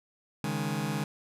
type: chord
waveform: sawtooth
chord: C# suspended second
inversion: none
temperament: just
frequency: 138.59 / 155.92 / 207.9 Hz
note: C#3 / D#3 / G#3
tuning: 0 / +4 / +2 cents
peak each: -31 / -29 / -29 dBFS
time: 0.44-1.04 s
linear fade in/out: 2 ms
effects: resampled to 32000 Hz